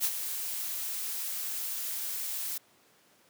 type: noise with ADSR envelope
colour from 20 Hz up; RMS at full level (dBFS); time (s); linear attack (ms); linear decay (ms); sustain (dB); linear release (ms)
blue; -26; 0-2.58; 44; 52; -9; 6
effects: pink hiss -63 dBFS RMS until 3.29 s + high-pass 200 Hz 12 dB/octave